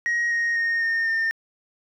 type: tone with pitch steps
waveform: sine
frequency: 1888 / 1868.5 / 1849.1 / 1830 / 1811.1 Hz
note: A#6 / A#6 / A#6 / A#6 / A6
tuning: +22 / +4 / -15 / -32 / +50 cents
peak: -18 dBFS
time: 0.06-1.31 s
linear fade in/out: 0 ms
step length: 250 ms
effects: tanh soft clip ceiling -19 dBFS + 10-bit